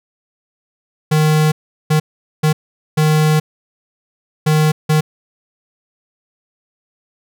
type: tone bursts at uneven times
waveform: square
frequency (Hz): 154.3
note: D#3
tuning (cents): -14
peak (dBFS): -11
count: 6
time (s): 1.11-1.52 / 1.9-2 / 2.43-2.53 / 2.97-3.4 / 4.46-4.72 / 4.89-5.01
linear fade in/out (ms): 10
effects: none